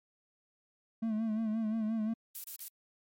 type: tone with vibrato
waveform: triangle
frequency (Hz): 220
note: A3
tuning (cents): 0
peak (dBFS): -28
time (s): 1.02-2.14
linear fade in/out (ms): 10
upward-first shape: sine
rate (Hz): 5.7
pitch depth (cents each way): 56
type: noise bursts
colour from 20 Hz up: violet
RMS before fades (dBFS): -41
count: 3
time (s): 2.35-2.681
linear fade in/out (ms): 0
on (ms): 89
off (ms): 32
effects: MP3 64 kbps